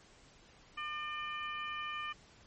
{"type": "harmonic tone", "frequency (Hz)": 600, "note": "D5", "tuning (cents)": 37, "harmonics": [2, 3, 4, 5], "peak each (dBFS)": [-40, -45, -44, -46], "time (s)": [0.77, 2.13], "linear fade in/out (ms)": 10, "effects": ["pink hiss -61 dBFS RMS until 2.46 s", "MP3 32 kbps"]}